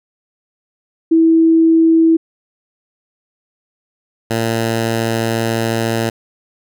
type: tone pair in turn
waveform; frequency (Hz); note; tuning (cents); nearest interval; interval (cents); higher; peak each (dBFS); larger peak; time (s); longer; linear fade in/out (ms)
sine / 10% pulse; 326.2 / 114.07; E4 / A#2; -18 / -37; octave + tritone; 1819; first; -7; neither; 1.11-2.17 / 4.3-6.1; second; 10
effects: none